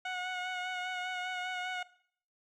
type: tone with vibrato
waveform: 15% pulse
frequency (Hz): 732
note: F#5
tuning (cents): -19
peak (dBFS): -28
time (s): 0.05-1.83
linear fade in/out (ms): 5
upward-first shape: sine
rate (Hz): 5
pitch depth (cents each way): 22
effects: noise-tail reverb RT60 0.6 s tail -19 dB re dry + low-pass 4000 Hz 12 dB/octave